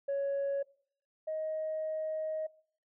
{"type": "tone pair in turn", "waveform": "sine", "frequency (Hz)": [557, 627.4], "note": ["C#5", "D#5"], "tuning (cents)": [8, 14], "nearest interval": "major second", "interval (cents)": 206, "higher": "second", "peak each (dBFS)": [-28, -32], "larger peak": "first", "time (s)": [[0.08, 0.63], [1.27, 2.47]], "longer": "second", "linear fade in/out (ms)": 10, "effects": ["noise-tail reverb RT60 0.6 s tail -24 dB re dry", "tanh soft clip ceiling -28 dBFS"]}